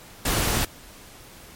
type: noise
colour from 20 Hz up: pink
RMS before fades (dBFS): -23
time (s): 0.25-0.65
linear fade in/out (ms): 5
effects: pink hiss -46 dBFS RMS until 1.55 s + MP3 64 kbps